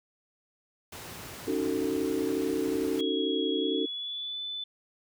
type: noise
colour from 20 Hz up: pink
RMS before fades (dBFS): -42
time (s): 0.92-3.01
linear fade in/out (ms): 5
type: chord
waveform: sine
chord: D# half-diminished seventh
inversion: third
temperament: just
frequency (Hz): 280 / 311.1 / 373.4 / 448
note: C#4 / D#4 / F#4 / A4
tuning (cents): +18 / 0 / +16 / +31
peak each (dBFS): -32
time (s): 1.47-3.86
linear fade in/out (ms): 10
type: tone with pitch glide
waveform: sine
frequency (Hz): 3320 to 3503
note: G#7 to A7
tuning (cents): -1 to -8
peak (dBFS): -33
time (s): 2.99-4.64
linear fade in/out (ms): 5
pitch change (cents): +93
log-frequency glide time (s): 3.53-4.41
effects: high-pass 80 Hz 12 dB/octave